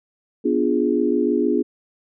sine chord, B diminished seventh, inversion none, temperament equal, 246.9 / 293.7 / 349.2 / 415.3 Hz, B3 / D4 / F4 / Ab4, 0 / 0 / 0 / 0 cents, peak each -22 dBFS, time 0.44-1.63 s, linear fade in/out 20 ms, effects none

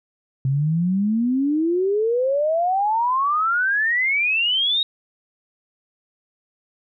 sine exponential sweep, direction up, 130.1 to 3800 Hz, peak -17 dBFS, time 0.45-4.83 s, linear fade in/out 2 ms, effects none

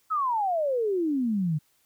sine exponential sweep, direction down, 1318.5 to 145.7 Hz, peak -23 dBFS, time 0.1-1.59 s, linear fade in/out 20 ms, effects white hiss -67 dBFS RMS until 1.85 s

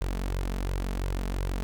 sawtooth tone with flanger, 46.16 Hz, F#1, 3 cents flat, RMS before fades -30 dBFS, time 0.01-1.63 s, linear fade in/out 0 ms, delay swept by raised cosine 1.9 to 4.7 ms, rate 2.8 Hz, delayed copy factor +0.55, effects none

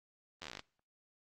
slowing click train, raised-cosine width 0.2 ms, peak -26 dBFS, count 12, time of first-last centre 0.42-0.594 s, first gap 11 ms, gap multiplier 1.07, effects noise-tail reverb RT60 0.5 s tail -23 dB re dry + Opus 24 kbps

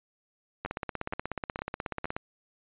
two click trains, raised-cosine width 0.5 ms, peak -19 / -17 dBFS, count 4 / 26, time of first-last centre 0.66-2.055 / 0.65-2.165 s, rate 2.15 / 16.5 Hz, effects resampled to 8000 Hz

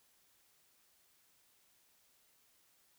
silence, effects white hiss -71 dBFS RMS until 2.98 s

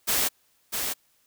white noise with echo, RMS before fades -24 dBFS, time 0.07-0.29 s, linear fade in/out 20 ms, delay 650 ms, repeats 1, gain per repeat -5 dB, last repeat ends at 0.94 s, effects white hiss -66 dBFS RMS until 1.26 s

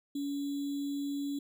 sine tone with sample-and-hold, 283.1 Hz, C#4, 37 cents sharp, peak -32 dBFS, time 0.15-1.39 s, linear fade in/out 5 ms, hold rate 3675 Hz, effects none

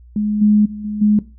sine tone with level steps, 210 Hz, G#3, 19 cents sharp, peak -15 / -8 / -25 / -20 / -9 dBFS, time 0.16-1.19 s, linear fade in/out 2 ms, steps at 0.41 / 0.65 / 0.84 / 1.01 s, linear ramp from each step 10 ms, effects noise-tail reverb RT60 0.3 s tail -19 dB re dry + added 60 Hz sine -40 dBFS peak until 1.38 s

